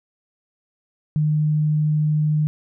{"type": "tone", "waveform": "sine", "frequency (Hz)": 152.2, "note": "D#3", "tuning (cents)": -38, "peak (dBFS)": -16, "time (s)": [1.16, 2.47], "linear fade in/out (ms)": 0, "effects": []}